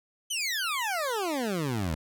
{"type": "exponential sweep", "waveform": "20% pulse", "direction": "down", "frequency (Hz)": [3139, 73.42], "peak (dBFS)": -23, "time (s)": [0.3, 1.95], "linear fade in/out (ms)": 10, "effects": []}